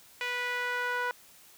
sawtooth tone with band-pass filter sweep, 491.2 Hz, B4, 9 cents flat, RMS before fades -32 dBFS, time 0.21-1.11 s, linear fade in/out 0 ms, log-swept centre 2300 to 1300 Hz, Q 2.2, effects white hiss -56 dBFS RMS until 1.57 s

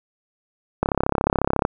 click train, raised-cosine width 1 ms, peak -4 dBFS, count 29, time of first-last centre 0.83-1.651 s, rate 34.1 Hz, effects none

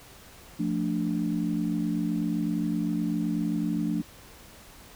sine chord, D minor, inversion first, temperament equal with one note detuned, 174.61 / 222.4 / 293.7 Hz, F3 / A3 / D4, 0 / +19 / 0 cents, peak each -29 dBFS, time 0.59-4.02 s, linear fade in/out 10 ms, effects tanh soft clip ceiling -15 dBFS + pink hiss -50 dBFS RMS until 4.95 s

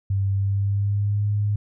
sine tone with pitch glide, 98 to 103.47 Hz, G2 to G#2, 0 to -6 cents, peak -19 dBFS, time 0.1-1.56 s, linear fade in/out 5 ms, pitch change +94 cents, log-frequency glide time 0.33-1.27 s, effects none

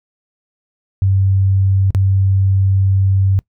sine tone with dropouts, 96.6 Hz, G2, 25 cents flat, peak -10 dBFS, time 1.02-3.39 s, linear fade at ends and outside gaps 0 ms, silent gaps 1.905-1.948 s, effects noise-tail reverb RT60 0.1 s tail -23 dB re dry

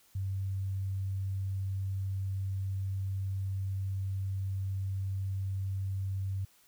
sine tone, 96.5 Hz, G2, 27 cents flat, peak -31 dBFS, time 0.15-6.45 s, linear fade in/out 5 ms, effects white hiss -64 dBFS RMS until 6.67 s

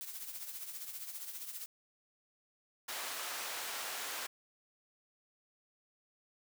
blue noise with tremolo, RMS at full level -42 dBFS, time 0.01-1.66 s, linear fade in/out 0 ms, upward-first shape triangle, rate 15 Hz, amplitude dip 65%
pink high-pass noise, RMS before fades -41 dBFS, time 2.88-4.27 s, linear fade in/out 10 ms, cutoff 810 Hz, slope 12 dB/octave
effects none

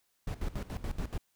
brown noise with tremolo, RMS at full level -34 dBFS, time 0.27-1.18 s, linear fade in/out 5 ms, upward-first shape square, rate 7 Hz, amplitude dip 80%, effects white hiss -75 dBFS RMS until 1.35 s

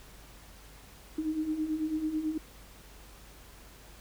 sine beating tone pair, 304.4 / 313.5 Hz, D#4 / D#4, -38 / +13 cents, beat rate 9.1 Hz, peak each -36 / -30 dBFS, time 1.18-2.38 s, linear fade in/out 5 ms, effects added 50 Hz sine -53 dBFS peak until 4 s + pink hiss -54 dBFS RMS until 4 s

